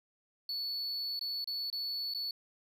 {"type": "tone with dropouts", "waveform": "triangle", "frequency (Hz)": 4435, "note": "C#8", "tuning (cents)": 0, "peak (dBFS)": -33, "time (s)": [0.49, 2.31], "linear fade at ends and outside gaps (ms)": 2, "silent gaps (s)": [[1.193, 1.211], [1.444, 1.474], [1.701, 1.727], [2.138, 2.147]], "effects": []}